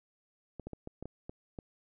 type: clicks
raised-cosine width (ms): 2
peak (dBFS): -28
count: 8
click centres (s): 0.597 / 0.67 / 0.733 / 0.874 / 1.026 / 1.056 / 1.295 / 1.588
effects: none